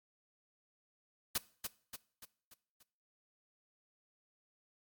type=noise with echo; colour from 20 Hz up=white; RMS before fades=-33 dBFS; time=1.35-1.38 s; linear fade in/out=5 ms; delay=290 ms; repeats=5; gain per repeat=-6 dB; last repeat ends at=2.83 s; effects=noise-tail reverb RT60 0.5 s tail -20 dB re dry + MP3 96 kbps